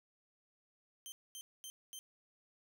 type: tone bursts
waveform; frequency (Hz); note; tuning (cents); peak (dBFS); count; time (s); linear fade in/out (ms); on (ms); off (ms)
15% pulse; 3121; G7; -8; -39; 4; 1.06-1.99; 0; 60; 230
effects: none